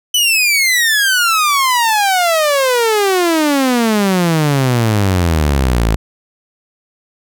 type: exponential sweep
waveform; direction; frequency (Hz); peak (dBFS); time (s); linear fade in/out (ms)
sawtooth; down; 3020 to 52.3; -7; 0.14-5.96; 5
effects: none